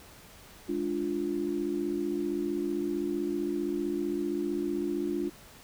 sine chord, D diminished, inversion second, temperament equal, 207.7 / 293.7 / 349.2 Hz, Ab3 / D4 / F4, 0 / 0 / 0 cents, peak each -37 / -32 / -31 dBFS, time 0.68-5.3 s, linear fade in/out 20 ms, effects pink hiss -52 dBFS RMS until 5.63 s

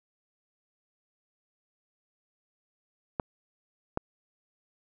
clicks, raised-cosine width 1 ms, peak -14 dBFS, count 2, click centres 3.198 / 3.974 s, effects none

